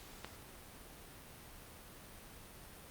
click, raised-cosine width 0.3 ms, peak -26 dBFS, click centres 0.246 s, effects pink hiss -54 dBFS RMS until 2.9 s + Opus 48 kbps

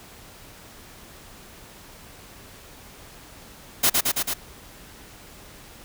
white noise with echo, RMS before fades -18 dBFS, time 3.83-3.9 s, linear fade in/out 10 ms, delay 110 ms, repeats 4, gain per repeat -2 dB, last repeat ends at 4.34 s, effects pink hiss -46 dBFS RMS until 5.84 s

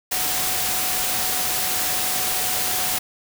sine tone in noise, 741 Hz, F#5, 2 cents sharp, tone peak -33 dBFS, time 0.11-2.99 s, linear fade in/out 10 ms, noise white, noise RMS -23 dBFS, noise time 0.11-2.99 s, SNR -13 dB, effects none

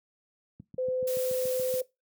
click train, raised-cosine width 5 ms, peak -28 dBFS, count 9, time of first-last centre 0.6-1.74 s, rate 7.02 Hz
sine tone, 511 Hz, C5, 41 cents flat, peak -27 dBFS, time 0.78-1.82 s, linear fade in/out 5 ms
blue noise, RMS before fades -38 dBFS, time 1.07-1.81 s, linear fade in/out 5 ms
effects noise-tail reverb RT60 0.2 s tail -19 dB re dry + high-pass 150 Hz 12 dB/octave

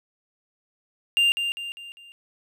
triangle tone with echo, 2794 Hz, F7, in tune, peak -15 dBFS, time 1.17-1.32 s, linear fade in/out 0 ms, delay 200 ms, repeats 4, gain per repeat -7 dB, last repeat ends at 2.12 s, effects none

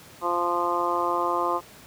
harmonic tone, 174 Hz, F3, 6 cents flat, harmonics 2 / 3 / 4 / 5 / 6 / 7, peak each -30 / -31 / -31 / -31 / -26 / -30 dBFS, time 0.21-1.61 s, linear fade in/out 50 ms, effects pink hiss -48 dBFS RMS until 1.86 s + high-pass 80 Hz 12 dB/octave

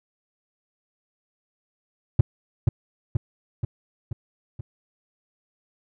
triangle tone with echo, 113.6 Hz, A#2, 44 cents flat, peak -7 dBFS, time 2.19-2.21 s, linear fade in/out 5 ms, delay 480 ms, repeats 5, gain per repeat -4 dB, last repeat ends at 4.61 s, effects none

